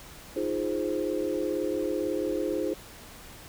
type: chord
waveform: sine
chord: F minor seventh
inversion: third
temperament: equal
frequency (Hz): 311.1 / 349.2 / 415.3 / 523.3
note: Eb4 / F4 / Ab4 / C5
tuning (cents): 0 / 0 / 0 / 0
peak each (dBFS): -32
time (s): 0.36-2.74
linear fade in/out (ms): 5
effects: pink hiss -47 dBFS RMS until 3.48 s